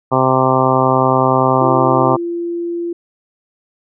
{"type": "harmonic tone", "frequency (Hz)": 130.5, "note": "C3", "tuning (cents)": -4, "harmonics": [1, 2, 3, 4, 5, 6, 7, 8, 9], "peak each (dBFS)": [-19, -19, -19, -19, -19, -19, -19, -19, -19], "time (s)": [0.11, 2.17], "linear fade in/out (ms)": 20}
{"type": "tone", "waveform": "sine", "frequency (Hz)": 342.6, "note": "F4", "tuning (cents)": -33, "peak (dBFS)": -18, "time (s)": [1.61, 2.93], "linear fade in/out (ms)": 5}
{"effects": []}